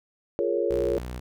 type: chord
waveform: sine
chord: Bb minor seventh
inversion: second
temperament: equal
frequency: 349.2 / 415.3 / 466.2 / 554.4 Hz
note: F4 / Ab4 / Bb4 / Db5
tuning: 0 / 0 / 0 / 0 cents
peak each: -28 dBFS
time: 0.39-0.98 s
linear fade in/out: 0 ms
type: tone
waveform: sawtooth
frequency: 61.74 Hz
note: B1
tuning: in tune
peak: -29 dBFS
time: 0.7-1.2 s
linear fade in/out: 10 ms
effects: none